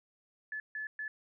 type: tone bursts at uneven times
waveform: sine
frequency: 1726 Hz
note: A6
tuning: 34 cents flat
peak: -36 dBFS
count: 3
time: 0.52-0.6 / 0.75-0.87 / 0.99-1.08 s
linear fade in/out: 2 ms
effects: none